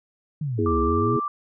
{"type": "exponential two-way sweep", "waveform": "sine", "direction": "down then up", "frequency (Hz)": [159.9, 66.8, 133.3], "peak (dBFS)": -24, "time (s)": [0.41, 1.17], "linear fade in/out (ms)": 5, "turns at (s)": 0.81}
{"type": "chord", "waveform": "sine", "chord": "E major", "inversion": "second", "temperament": "equal with one note detuned", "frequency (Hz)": [241, 329.6, 415.3], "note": ["B3", "E4", "G#4"], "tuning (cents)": [-42, 0, 0], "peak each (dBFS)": [-27, -26, -24], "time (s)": [0.58, 1.2], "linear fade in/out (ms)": 10}
{"type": "tone", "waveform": "sine", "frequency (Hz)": 1174.7, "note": "D6", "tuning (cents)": 0, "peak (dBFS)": -24, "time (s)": [0.66, 1.28], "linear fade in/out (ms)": 2}
{"effects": []}